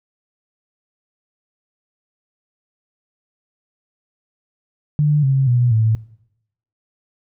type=tone with pitch steps; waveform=sine; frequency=148.7 / 134.79 / 122.19 / 110.76 Hz; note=D3 / C#3 / B2 / A2; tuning=+22 / -48 / -18 / +12 cents; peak=-12 dBFS; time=4.99-5.95 s; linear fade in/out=0 ms; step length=240 ms; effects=noise-tail reverb RT60 0.8 s tail -21 dB re dry